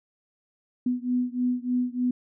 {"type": "beating tone pair", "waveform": "sine", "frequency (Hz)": [246.9, 250.2], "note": ["B3", "B3"], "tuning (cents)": [0, 23], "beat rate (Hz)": 3.3, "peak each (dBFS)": [-26, -27], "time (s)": [0.86, 2.11], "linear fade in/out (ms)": 5, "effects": []}